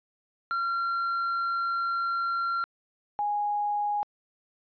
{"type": "tone pair in turn", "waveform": ["triangle", "sine"], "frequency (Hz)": [1373, 826.9], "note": ["F6", "G#5"], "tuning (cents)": [-30, -8], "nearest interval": "major sixth", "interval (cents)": 878, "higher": "first", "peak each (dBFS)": [-24, -25], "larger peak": "first", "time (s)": [[0.51, 2.64], [3.19, 4.03]], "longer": "first", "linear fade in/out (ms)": 0, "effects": ["resampled to 11025 Hz"]}